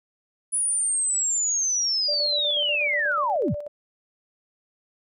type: linear sweep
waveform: sine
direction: down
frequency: 9950 to 48.15 Hz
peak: -21 dBFS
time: 0.52-3.55 s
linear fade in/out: 20 ms
type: tone with tremolo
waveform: sine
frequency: 587.3 Hz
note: D5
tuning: in tune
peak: -28 dBFS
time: 2.08-3.68 s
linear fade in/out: 10 ms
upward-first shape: square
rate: 8.2 Hz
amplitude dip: 50%
effects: none